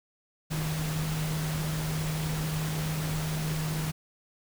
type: tone in noise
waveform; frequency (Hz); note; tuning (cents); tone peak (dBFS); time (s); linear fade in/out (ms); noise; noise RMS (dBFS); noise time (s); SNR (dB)
sine; 155.9; D#3; +4; -29; 0.5-3.92; 20; pink; -36; 0.5-3.92; +4
effects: none